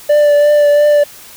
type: tone with vibrato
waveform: triangle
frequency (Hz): 587.3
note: D5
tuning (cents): 0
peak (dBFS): -4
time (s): 0.09-1.04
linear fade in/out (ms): 10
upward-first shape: triangle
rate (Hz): 2.9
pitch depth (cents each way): 21
effects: white hiss -36 dBFS RMS until 1.36 s